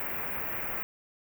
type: band-stop noise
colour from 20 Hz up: white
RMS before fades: -34 dBFS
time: 0-0.83 s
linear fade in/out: 0 ms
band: 2500 to 15000 Hz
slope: 48 dB/octave
effects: none